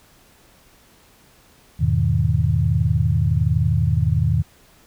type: chord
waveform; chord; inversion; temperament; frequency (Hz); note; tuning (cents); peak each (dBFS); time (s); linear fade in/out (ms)
sine; E major seventh; none; equal; 82.41 / 103.83 / 123.47 / 155.56; E2 / G#2 / B2 / D#3; 0 / 0 / 0 / 0; -21; 1.79-4.43; 20
effects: pink hiss -53 dBFS RMS until 4.86 s